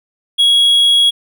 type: tone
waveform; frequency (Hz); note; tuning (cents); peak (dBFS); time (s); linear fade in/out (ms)
triangle; 3322; G#7; 0; -6; 0.38-1.11; 20
effects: none